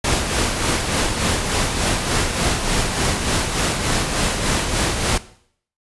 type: noise with tremolo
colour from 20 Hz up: pink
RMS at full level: -18 dBFS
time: 0.04-5.18 s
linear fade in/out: 5 ms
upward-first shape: sine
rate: 3.4 Hz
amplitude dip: 45%
effects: noise-tail reverb RT60 0.6 s tail -17 dB re dry + resampled to 24000 Hz